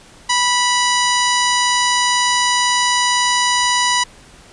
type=harmonic tone; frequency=982 Hz; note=B5; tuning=10 cents flat; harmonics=1 / 2 / 3 / 4 / 5 / 6 / 7 / 9; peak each=-17 / -20 / -22 / -23 / -24 / -25 / -25 / -27 dBFS; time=0.29-4.04 s; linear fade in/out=10 ms; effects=pink hiss -44 dBFS RMS until 4.52 s + resampled to 22050 Hz